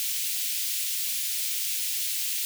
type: high-pass noise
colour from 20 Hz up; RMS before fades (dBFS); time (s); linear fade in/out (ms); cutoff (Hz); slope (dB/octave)
white; -29; 0-2.45; 0; 2400; 24
effects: none